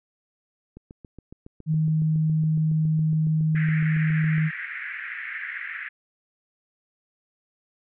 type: click train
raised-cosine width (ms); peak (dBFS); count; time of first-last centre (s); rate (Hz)
3; -29; 27; 0.77-4.381; 7.2
type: tone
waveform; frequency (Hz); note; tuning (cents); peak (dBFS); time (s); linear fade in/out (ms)
sine; 157; D#3; +16; -19; 1.66-4.51; 50
type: band-pass noise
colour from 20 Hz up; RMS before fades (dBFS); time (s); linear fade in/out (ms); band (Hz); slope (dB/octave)
white; -34; 3.55-5.89; 10; 1600 to 2100; 48
effects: none